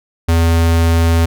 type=tone; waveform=square; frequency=83.1 Hz; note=E2; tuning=15 cents sharp; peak=-10 dBFS; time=0.28-1.26 s; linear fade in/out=10 ms; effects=none